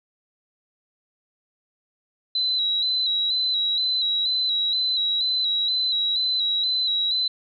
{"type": "tone with vibrato", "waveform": "sine", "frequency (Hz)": 3951, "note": "B7", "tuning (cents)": 0, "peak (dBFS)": -20, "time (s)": [2.35, 7.28], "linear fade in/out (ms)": 5, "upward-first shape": "square", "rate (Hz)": 2.1, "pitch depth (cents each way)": 36, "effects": []}